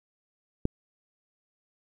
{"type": "click", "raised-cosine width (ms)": 3, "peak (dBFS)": -12, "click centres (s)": 0.654, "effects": ["9-bit"]}